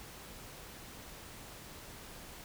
silence, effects pink hiss -50 dBFS RMS until 2.44 s

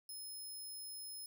5% pulse tone, 5160 Hz, E8, 38 cents flat, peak -40 dBFS, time 0.09-1.26 s, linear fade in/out 2 ms, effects none

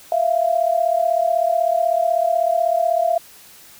sine tone pair together, 659.3 / 695.4 Hz, E5 / F5, 0 / -8 cents, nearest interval minor second, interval 92 cents, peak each -18 dBFS, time 0.12-3.18 s, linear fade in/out 2 ms, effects white hiss -45 dBFS RMS until 3.79 s

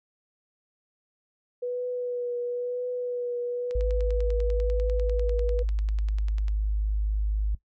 sine tone with vibrato, 490 Hz, B4, 14 cents flat, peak -27 dBFS, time 1.62-5.63 s, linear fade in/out 10 ms, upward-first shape triangle, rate 0.99 Hz, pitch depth 24 cents each way
click train, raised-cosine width 0.2 ms, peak -27 dBFS, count 29, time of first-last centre 3.71-6.482 s, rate 10.1 Hz
sine tone, 52 Hz, G#1, 3 cents sharp, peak -23 dBFS, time 3.75-7.55 s, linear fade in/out 5 ms
effects noise-tail reverb RT60 0.1 s tail -17 dB re dry

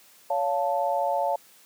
sine chord, Db augmented, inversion none, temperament equal with one note detuned, 563.7 / 698.5 / 880 Hz, Db5 / F5 / A5, +29 / 0 / 0 cents, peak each -27 dBFS, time 0.3-1.36 s, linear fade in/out 5 ms, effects white hiss -55 dBFS RMS until 1.65 s + high-pass 150 Hz 12 dB/octave

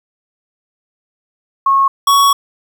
sine / square tone pair in turn, 1092 / 1117.5 Hz, C#6 / C#6, -26 / +14 cents, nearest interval unison, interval 40 cents, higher second, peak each -8 dBFS, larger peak neither, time 1.66-1.88 / 2.07-2.33 s, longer second, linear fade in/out 5 ms, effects 8-bit

